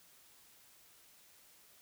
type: silence
effects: white hiss -63 dBFS RMS until 1.81 s